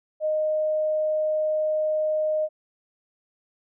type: tone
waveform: sine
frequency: 618 Hz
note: D#5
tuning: 12 cents flat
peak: -21 dBFS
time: 0.2-2.49 s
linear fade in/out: 50 ms
effects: none